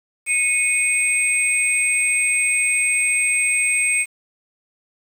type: tone cluster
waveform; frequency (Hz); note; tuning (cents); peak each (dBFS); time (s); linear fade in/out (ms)
sine; 2194 / 2495 / 8290; C#7 / D#7 / C9; -18 / +4 / -17; -20; 0.26-4.06; 50
effects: tanh soft clip ceiling -7 dBFS + 7-bit